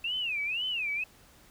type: tone with vibrato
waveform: sine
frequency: 2637 Hz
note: E7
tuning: in tune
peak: -29 dBFS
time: 0.04-1.04 s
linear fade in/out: 5 ms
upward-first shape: sine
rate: 2 Hz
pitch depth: 250 cents each way
effects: pink hiss -58 dBFS RMS until 1.5 s